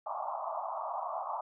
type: band-pass noise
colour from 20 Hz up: pink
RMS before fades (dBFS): -37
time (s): 0.06-1.41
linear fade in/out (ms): 5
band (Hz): 620 to 1200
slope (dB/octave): 96
effects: none